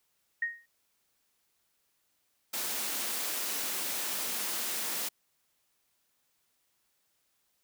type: tone with exponential decay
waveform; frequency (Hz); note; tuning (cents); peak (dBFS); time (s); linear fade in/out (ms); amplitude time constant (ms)
sine; 1864.7; A#6; 0; -25; 0.42-0.66; 5; 51
type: high-pass noise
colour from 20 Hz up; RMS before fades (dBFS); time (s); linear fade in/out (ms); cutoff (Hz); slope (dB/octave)
white; -34; 2.53-5.09; 10; 180; 48
effects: white hiss -75 dBFS RMS until 7.63 s